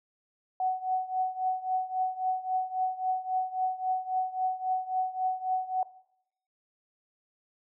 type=tone with tremolo; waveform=sine; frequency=746 Hz; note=F#5; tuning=14 cents sharp; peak=-23 dBFS; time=0.6-5.83 s; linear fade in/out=2 ms; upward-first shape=triangle; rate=3.7 Hz; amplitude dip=85%; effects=noise-tail reverb RT60 0.7 s tail -18 dB re dry